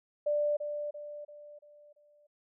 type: tone with echo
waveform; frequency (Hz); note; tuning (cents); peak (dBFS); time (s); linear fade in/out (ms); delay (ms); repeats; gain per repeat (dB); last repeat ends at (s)
sine; 590; D5; +8; -26; 0.26-0.57; 10; 340; 5; -7; 2.27
effects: none